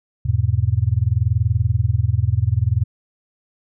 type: chord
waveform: sine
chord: E major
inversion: none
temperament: just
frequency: 82.41 / 103.01 / 123.61 Hz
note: E2 / G#2 / B2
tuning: 0 / -14 / +2 cents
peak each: -21 / -18 / -20 dBFS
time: 0.25-2.84 s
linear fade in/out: 10 ms
effects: none